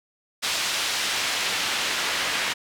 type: noise with band-pass filter sweep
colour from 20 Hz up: pink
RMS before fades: -26 dBFS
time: 0.42-2.54 s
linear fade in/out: 20 ms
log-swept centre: 3900 to 2500 Hz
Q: 0.76
effects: none